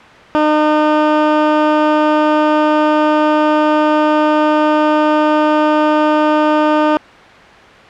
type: tone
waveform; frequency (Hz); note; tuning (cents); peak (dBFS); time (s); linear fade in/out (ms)
15% pulse; 304.3; D#4; -38; -3; 0.35-6.97; 0
effects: white hiss -37 dBFS RMS until 7.89 s + low-pass 2000 Hz 12 dB/octave